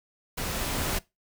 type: noise with level ramp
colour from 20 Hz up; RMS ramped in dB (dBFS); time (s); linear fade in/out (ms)
pink; -32 to -28; 0.37-0.99; 10
effects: noise-tail reverb RT60 0.2 s tail -20 dB re dry